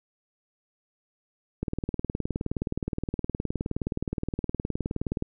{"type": "click train", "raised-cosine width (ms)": 3, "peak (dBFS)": -15, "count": 70, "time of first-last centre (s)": [1.63, 5.224], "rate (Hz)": 19.2, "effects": []}